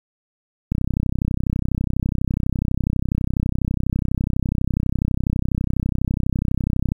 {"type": "click train", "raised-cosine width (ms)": 5, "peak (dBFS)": -8, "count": 200, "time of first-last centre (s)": [0.72, 6.919], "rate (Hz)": 32.1, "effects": ["8-bit"]}